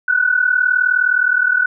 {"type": "tone pair together", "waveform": "sine", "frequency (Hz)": [1465, 1504.4], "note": ["F#6", "F#6"], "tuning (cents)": [-18, 28], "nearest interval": "unison", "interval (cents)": 46, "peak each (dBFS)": -15, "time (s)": [0.08, 1.66], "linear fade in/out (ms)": 5, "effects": []}